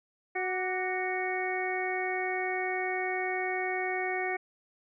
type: harmonic tone with a mistuned harmonic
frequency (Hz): 370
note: F#4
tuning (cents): 0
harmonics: 1 / 2 / 3 / 4 / 5 / 6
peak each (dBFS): -34 / -34 / -46 / -43 / -36 / -35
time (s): 0.35-4.37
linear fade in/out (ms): 10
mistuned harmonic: 3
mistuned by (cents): +83
effects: none